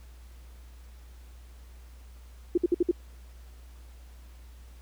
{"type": "tone bursts", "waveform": "sine", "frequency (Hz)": 349.2, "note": "F4", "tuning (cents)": 0, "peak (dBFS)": -19, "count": 5, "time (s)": [2.55, 2.913], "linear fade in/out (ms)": 5, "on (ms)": 27, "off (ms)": 57, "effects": ["added 60 Hz sine -46 dBFS peak until 4.81 s", "pink hiss -60 dBFS RMS until 4.81 s"]}